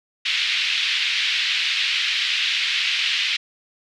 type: band-pass noise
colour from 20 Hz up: pink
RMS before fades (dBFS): -22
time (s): 0.25-3.37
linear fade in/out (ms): 10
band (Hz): 2300 to 3900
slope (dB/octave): 24
effects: none